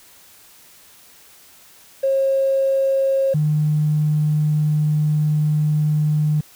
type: tone pair in turn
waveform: triangle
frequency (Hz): 540 / 151.53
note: C#5 / D#3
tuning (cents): -45 / -45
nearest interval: octave + minor seventh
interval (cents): 2200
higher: first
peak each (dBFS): -11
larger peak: neither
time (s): 2.03-3.34 / 3.34-6.41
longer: second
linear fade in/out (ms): 10
effects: tanh soft clip ceiling -13 dBFS + white hiss -48 dBFS RMS until 6.55 s